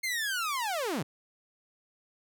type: linear sweep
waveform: sawtooth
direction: down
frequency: 2142 to 116.54 Hz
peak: -26 dBFS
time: 0.03-1.03 s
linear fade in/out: 10 ms
effects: none